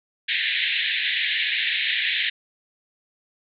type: band-pass noise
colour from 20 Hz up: pink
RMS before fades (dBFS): -24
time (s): 0.28-2.3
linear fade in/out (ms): 10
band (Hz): 1700 to 3900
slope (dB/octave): 96
effects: none